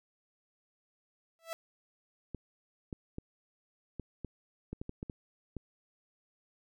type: tone with exponential growth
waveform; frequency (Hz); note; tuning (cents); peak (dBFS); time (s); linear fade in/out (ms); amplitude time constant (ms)
sawtooth; 659.3; E5; 0; -30; 1.39-1.53; 0; 29
type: clicks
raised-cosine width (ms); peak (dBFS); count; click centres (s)
3; -26; 11; 2.347 / 2.928 / 3.184 / 3.997 / 4.247 / 4.73 / 4.815 / 4.894 / 5.029 / 5.098 / 5.567
effects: none